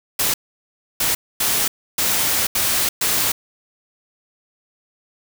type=noise bursts at uneven times; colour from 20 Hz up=white; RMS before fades=-19 dBFS; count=6; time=0.19-0.34 / 1-1.15 / 1.4-1.68 / 1.98-2.47 / 2.55-2.89 / 3.01-3.32 s; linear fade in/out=5 ms; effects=none

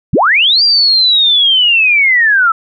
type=linear two-way sweep; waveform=sine; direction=up then down; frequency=73.42 to 4800 to 1297 Hz; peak=-6 dBFS; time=0.13-2.52 s; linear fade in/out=5 ms; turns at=0.63 s; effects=none

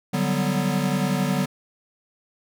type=chord; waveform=square; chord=G major seventh; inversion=second; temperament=equal; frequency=146.83 / 185 / 196 / 246.9 Hz; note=D3 / F#3 / G3 / B3; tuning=0 / 0 / 0 / 0 cents; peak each=-27 / -26 / -28 / -28 dBFS; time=0.13-1.46 s; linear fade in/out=10 ms; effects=none

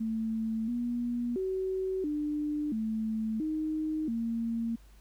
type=tone with pitch steps; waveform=sine; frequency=222.7 / 240.5 / 377.8 / 298.1 / 220.1 / 311 / 229.9 Hz; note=A3 / B3 / F#4 / D4 / A3 / D#4 / A#3; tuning=+21 / -46 / +36 / +26 / +1 / -1 / -24 cents; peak=-29 dBFS; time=0-4.76 s; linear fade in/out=10 ms; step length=680 ms; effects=added 50 Hz sine -53 dBFS peak until 5 s + pink hiss -64 dBFS RMS until 5 s

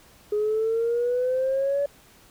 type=exponential sweep; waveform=sine; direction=up; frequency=415.3 to 573 Hz; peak=-20 dBFS; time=0.32-1.86 s; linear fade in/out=5 ms; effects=tanh soft clip ceiling -17 dBFS + pink hiss -54 dBFS RMS until 2.3 s

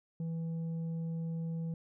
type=tone with tanh clipping; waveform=triangle; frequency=164.4 Hz; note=E3; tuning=4 cents flat; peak=-35 dBFS; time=0.2-1.74 s; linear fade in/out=2 ms; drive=9 dB; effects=none

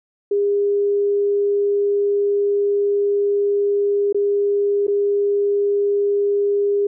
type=tone with dropouts; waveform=sine; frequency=405.4 Hz; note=G#4; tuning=42 cents flat; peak=-15 dBFS; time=0.31-6.87 s; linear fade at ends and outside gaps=5 ms; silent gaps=4.127-4.145 / 4.869-4.879 s; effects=none

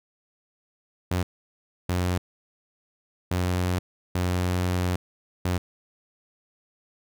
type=tone bursts at uneven times; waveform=sawtooth; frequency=90.1 Hz; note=F#2; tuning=45 cents flat; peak=-19 dBFS; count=5; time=1.11-1.23 / 1.89-2.18 / 3.31-3.79 / 4.15-4.96 / 5.45-5.58 s; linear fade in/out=5 ms; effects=none

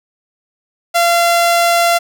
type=tone; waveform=sawtooth; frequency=686 Hz; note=F5; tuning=31 cents flat; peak=-6 dBFS; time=0.94-1.99 s; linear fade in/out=20 ms; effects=none

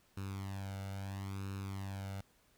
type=tone with flanger; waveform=sawtooth; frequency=97.6 Hz; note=G2; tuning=7 cents flat; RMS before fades=-42 dBFS; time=0.17-2.21 s; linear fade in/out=5 ms; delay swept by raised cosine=0.75 to 1.41 ms; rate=0.75 Hz; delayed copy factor=+0.75; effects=pink hiss -70 dBFS RMS until 2.57 s

